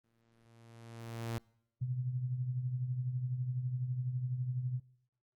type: tone with exponential growth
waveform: sawtooth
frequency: 115.3 Hz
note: A#2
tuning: 19 cents flat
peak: -30 dBFS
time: 0.04-1.38 s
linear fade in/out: 0 ms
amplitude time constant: 290 ms
type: tone with tremolo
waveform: sine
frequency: 126 Hz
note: B2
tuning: 35 cents sharp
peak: -30 dBFS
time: 1.81-4.8 s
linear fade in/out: 10 ms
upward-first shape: triangle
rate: 12 Hz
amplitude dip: 65%
effects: noise-tail reverb RT60 0.8 s tail -25 dB re dry + Opus 24 kbps